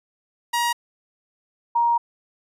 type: tone pair in turn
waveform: sawtooth / sine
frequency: 950 / 940.7 Hz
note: A#5 / A#5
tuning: +33 / +15 cents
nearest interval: unison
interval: 18 cents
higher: first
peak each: -16 dBFS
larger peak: neither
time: 0.53-0.73 / 1.75-1.98 s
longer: second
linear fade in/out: 10 ms
effects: resampled to 32000 Hz